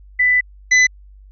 sine / 45% pulse tone pair in turn, 1992 / 2006 Hz, B6 / B6, +14 / +26 cents, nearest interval unison, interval 12 cents, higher second, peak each -11 / -9 dBFS, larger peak second, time 0.19-0.41 / 0.71-0.87 s, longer first, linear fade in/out 10 ms, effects added 49 Hz sine -40 dBFS peak until 1.31 s + resampled to 16000 Hz

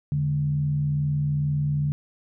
sine tone with frequency modulation, 145.9 Hz, D3, 11 cents flat, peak -21 dBFS, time 0.12-1.92 s, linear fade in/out 0 ms, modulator 62.3 Hz, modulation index 0.35, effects none

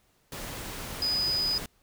sine tone in noise, 4978 Hz, D#8, in tune, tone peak -25 dBFS, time 1.02-1.58 s, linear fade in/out 2 ms, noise pink, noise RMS -38 dBFS, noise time 0.32-1.66 s, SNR +10 dB, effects pink hiss -67 dBFS RMS until 1.82 s

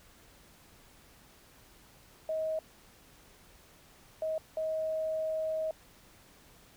sine tone bursts at uneven times, 633 Hz, D#5, 30 cents sharp, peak -30 dBFS, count 3, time 2.29-2.59 / 4.22-4.38 / 4.57-5.71 s, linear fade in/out 2 ms, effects pink hiss -59 dBFS RMS until 6.76 s

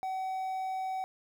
triangle tone with quantisation, 757 Hz, F#5, 39 cents sharp, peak -30 dBFS, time 0.03-1.04 s, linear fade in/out 0 ms, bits 10, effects none

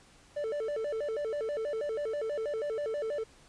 triangle tone with vibrato, 510 Hz, C5, 44 cents flat, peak -29 dBFS, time 0.36-3.24 s, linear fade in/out 10 ms, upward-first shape square, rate 6.2 Hz, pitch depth 240 cents each way, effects pink hiss -59 dBFS RMS until 3.48 s + resampled to 22050 Hz

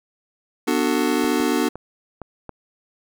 square chord, B minor seventh, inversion none, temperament just, 246.9 / 296.3 / 370.4 / 444.5 Hz, B3 / D4 / F#4 / A4, 0 / +15 / +2 / +18 cents, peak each -24 / -23 / -25 / -27 dBFS, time 0.67-1.69 s, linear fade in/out 10 ms
clicks, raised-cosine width 1 ms, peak -19 dBFS, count 5, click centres 1.244 / 1.403 / 1.756 / 2.217 / 2.493 s
effects none

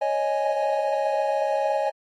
triangle chord, C# suspended second, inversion none, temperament equal, 554.4 / 622.3 / 830.6 Hz, C#5 / D#5 / G#5, 0 / 0 / 0 cents, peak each -24 dBFS, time 0.01-1.9 s, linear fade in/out 10 ms, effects AAC 32 kbps

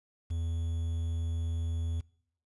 triangle tone with quantisation, 83 Hz, E2, 12 cents sharp, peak -28 dBFS, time 0.3-2.01 s, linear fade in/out 10 ms, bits 9, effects noise-tail reverb RT60 0.7 s tail -24 dB re dry + resampled to 24000 Hz

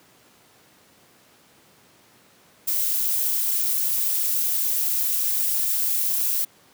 violet noise with amplitude modulation, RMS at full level -20 dBFS, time 2.67-6.45 s, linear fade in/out 10 ms, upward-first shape sine, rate 274 Hz, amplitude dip 65%, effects pink hiss -55 dBFS RMS until 6.73 s + high-pass 150 Hz 12 dB/octave

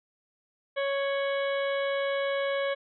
harmonic tone with a mistuned harmonic, 554.4 Hz, C#5, in tune, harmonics 1 / 2 / 3 / 4 / 5 / 6 / 7, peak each -27 / -37 / -36 / -38 / -45 / -42 / -48 dBFS, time 0.76-2.75 s, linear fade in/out 20 ms, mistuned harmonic 5, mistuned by +120 cents, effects none

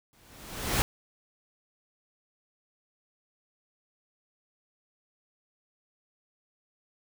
pink noise with exponential growth, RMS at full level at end -24 dBFS, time 0.13-0.82 s, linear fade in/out 0 ms, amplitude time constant 150 ms, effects none

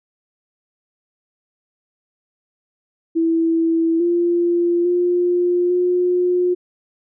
sine tone with pitch steps, 329.1 / 345.7 / 353.6 / 358.3 Hz, E4 / F4 / F4 / F4, -3 / -18 / +22 / +44 cents, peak -14 dBFS, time 3.15-6.55 s, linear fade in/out 20 ms, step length 850 ms, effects none

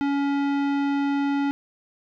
sine tone with tanh clipping, 281.3 Hz, C#4, 26 cents sharp, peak -23 dBFS, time 0.01-1.51 s, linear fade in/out 0 ms, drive 18 dB, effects none

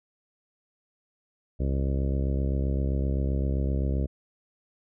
harmonic tone, 67.7 Hz, C#2, 40 cents flat, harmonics 1 / 2 / 3 / 4 / 5 / 6 / 7 / 8 / 9, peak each -25 / -31 / -35 / -37 / -39 / -41 / -42 / -43 / -44 dBFS, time 1.59-4.07 s, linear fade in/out 20 ms, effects none

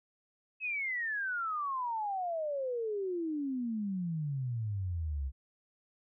sine exponential sweep, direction down, 2600 to 64.4 Hz, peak -32 dBFS, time 0.6-5.32 s, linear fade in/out 50 ms, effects none

